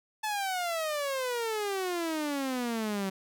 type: exponential sweep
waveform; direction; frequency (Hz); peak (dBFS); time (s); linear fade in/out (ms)
sawtooth; down; 873 to 189.4; -26; 0.23-3.1; 10
effects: none